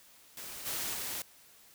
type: noise with level steps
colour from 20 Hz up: white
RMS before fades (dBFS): -44 / -36 / -38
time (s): 0.37-1.22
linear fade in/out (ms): 2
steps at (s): 0.65 / 0.93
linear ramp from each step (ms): 20
effects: white hiss -59 dBFS RMS until 1.74 s